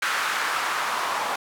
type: noise with band-pass filter sweep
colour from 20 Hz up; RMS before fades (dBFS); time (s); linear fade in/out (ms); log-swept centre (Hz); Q
white; -26; 0.02-1.36; 5; 1500 to 920; 2
effects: none